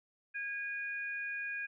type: tone pair together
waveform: sine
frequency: 1637 / 2453 Hz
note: G#6 / D#7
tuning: -25 / -25 cents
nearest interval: perfect fifth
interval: 700 cents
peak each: -38 / -40 dBFS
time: 0.34-1.67 s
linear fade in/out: 20 ms
effects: none